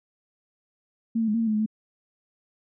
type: tone with pitch steps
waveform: sine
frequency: 227.4 / 224.2 / 210.6 / 229.8 / 226.8 / 215.8 / 212.8 / 217.5 Hz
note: A#3 / A3 / G#3 / A#3 / A#3 / A3 / G#3 / A3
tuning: -43 / +33 / +24 / -25 / -47 / -33 / +42 / -20 cents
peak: -21 dBFS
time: 1.15-1.662 s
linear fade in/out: 10 ms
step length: 64 ms
effects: none